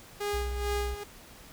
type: tone with tremolo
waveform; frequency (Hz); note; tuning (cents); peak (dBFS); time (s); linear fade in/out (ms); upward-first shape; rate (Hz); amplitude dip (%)
sawtooth; 410.2; G#4; -21; -25; 0.2-1.04; 10; sine; 2.3; 70
type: tone with vibrato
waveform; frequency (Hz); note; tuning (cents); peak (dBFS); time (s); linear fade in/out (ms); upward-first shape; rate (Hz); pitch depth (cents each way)
sine; 62; B1; +7; -31; 0.33-0.95; 10; triangle; 16; 110
effects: pink hiss -51 dBFS RMS until 1.52 s